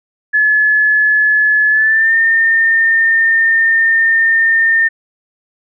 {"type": "tone with pitch glide", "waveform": "sine", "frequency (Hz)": [1713, 1814.9], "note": ["A6", "A#6"], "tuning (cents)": [-47, -47], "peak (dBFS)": -8, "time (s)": [0.33, 4.89], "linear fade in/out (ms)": 20, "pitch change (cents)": 100, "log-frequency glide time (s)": [1.69, 2.15], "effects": []}